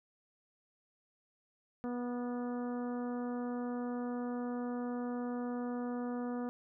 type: harmonic tone with a mistuned harmonic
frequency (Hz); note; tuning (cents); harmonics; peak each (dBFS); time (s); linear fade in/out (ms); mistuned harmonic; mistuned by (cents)
243.9; B3; -21; 1 / 2 / 3 / 4 / 5 / 6 / 7; -36 / -42 / -47 / -52 / -51 / -56 / -61; 1.84-6.49; 0; 7; +21
effects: none